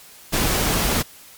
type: noise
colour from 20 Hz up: pink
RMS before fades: -20 dBFS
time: 0.32-1.03 s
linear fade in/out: 20 ms
effects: white hiss -45 dBFS RMS until 1.37 s + MP3 96 kbps